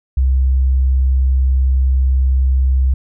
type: tone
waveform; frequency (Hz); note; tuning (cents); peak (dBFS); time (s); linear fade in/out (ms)
sine; 65.41; C2; 0; -10; 0.17-2.94; 5
effects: none